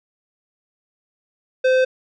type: tone with tanh clipping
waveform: triangle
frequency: 516 Hz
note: C5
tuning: 24 cents flat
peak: -15 dBFS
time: 1.64-1.85 s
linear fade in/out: 10 ms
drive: 18 dB
effects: none